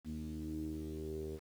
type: tone with low-pass filter sweep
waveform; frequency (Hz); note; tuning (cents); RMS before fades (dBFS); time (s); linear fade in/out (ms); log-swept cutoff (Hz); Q
sawtooth; 77.78; D#2; 0; -42; 0.04-1.4; 50; 250 to 430; 8.8
effects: 10-bit